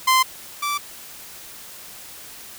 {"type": "tone pair in turn", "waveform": "sawtooth", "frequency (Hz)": [1038, 1165.1], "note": ["C6", "D6"], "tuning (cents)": [-14, -14], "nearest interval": "major second", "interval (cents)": 200, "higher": "second", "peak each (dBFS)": [-10, -18], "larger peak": "first", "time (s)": [[0.07, 0.23], [0.62, 0.78]], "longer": "neither", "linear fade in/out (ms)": 10, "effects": ["white hiss -40 dBFS RMS until 2.58 s"]}